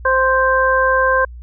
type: harmonic tone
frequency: 523.3 Hz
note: C5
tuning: in tune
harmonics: 1 / 2 / 3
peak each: -16 / -16 / -16 dBFS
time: 0.05-1.25 s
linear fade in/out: 5 ms
effects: added 60 Hz sine -31 dBFS peak until 1.42 s